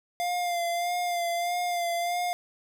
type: tone with vibrato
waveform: square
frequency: 698.5 Hz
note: F5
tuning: in tune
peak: -27 dBFS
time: 0.2-2.33 s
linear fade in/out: 0 ms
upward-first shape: sine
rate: 1.6 Hz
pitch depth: 32 cents each way
effects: none